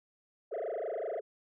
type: tone with frequency modulation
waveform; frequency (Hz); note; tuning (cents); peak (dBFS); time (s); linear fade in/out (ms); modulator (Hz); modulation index
sine; 549; C#5; -17; -31; 0.51-1.21; 20; 25.3; 5.5
effects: tanh soft clip ceiling -32 dBFS